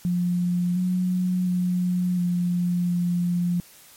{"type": "tone with pitch steps", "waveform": "sine", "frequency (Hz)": [176.9, 182.1, 179.8, 176.5, 175.5], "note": ["F3", "F#3", "F#3", "F3", "F3"], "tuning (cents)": [23, -27, -49, 19, 9], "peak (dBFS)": -20, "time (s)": [0.05, 3.6], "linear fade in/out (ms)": 0, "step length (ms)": 710, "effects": ["white hiss -50 dBFS RMS until 3.96 s", "MP3 64 kbps"]}